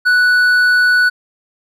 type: tone with hard clipping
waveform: sine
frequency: 1480 Hz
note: F#6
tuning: in tune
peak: -10 dBFS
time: 0.05-1.1 s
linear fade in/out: 20 ms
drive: 5 dB
effects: none